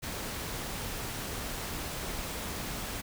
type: noise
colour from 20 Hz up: pink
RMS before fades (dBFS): -37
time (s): 0.02-3.02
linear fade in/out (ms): 20
effects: none